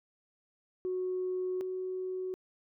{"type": "tone pair in turn", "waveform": "sine", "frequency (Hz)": [368.2, 371.4], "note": ["F#4", "F#4"], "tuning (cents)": [-8, 7], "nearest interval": "unison", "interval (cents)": 15, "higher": "second", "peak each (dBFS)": [-30, -33], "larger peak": "first", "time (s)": [[0.85, 1.61], [1.61, 2.34]], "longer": "first", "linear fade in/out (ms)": 0, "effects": ["tanh soft clip ceiling -26 dBFS"]}